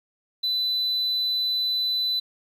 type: tone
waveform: sine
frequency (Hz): 4000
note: B7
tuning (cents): +21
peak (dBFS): -20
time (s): 0.43-2.2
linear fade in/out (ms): 10
effects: tanh soft clip ceiling -20 dBFS + 9-bit